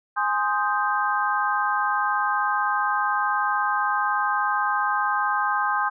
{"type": "chord", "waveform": "sine", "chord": "Ab major seventh", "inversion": "none", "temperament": "equal", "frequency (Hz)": [830.6, 1046.5, 1244.5, 1568], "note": ["Ab5", "C6", "Eb6", "G6"], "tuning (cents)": [0, 0, 0, 0], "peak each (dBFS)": -26, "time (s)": [0.16, 5.9], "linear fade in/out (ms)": 20, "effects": []}